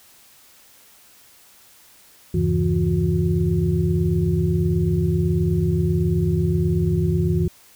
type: tone cluster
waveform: sine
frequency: 78.5 / 97 / 137.1 / 165.1 / 361.7 Hz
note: D#2 / G2 / C#3 / E3 / F#4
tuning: +16 / -18 / -19 / +3 / -39 cents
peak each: -25 / -23 / -28 / -20 / -25 dBFS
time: 2.34-7.48 s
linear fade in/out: 5 ms
effects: white hiss -51 dBFS RMS until 7.75 s